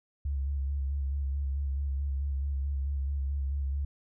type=tone with vibrato; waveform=sine; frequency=69.3 Hz; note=C#2; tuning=in tune; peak=-28 dBFS; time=0.25-3.85 s; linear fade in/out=5 ms; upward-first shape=square; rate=4.6 Hz; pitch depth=34 cents each way; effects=none